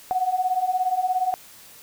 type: beating tone pair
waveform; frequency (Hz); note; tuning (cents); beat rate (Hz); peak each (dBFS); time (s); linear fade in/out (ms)
sine; 728 / 745; F#5 / F#5; -28 / +12; 17; -25 / -22; 0.11-1.34; 0
effects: white hiss -47 dBFS RMS until 1.82 s